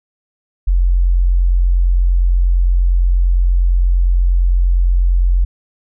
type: tone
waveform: sine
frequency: 44.32 Hz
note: F1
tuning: 26 cents sharp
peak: -9 dBFS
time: 0.67-5.45 s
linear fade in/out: 10 ms
effects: none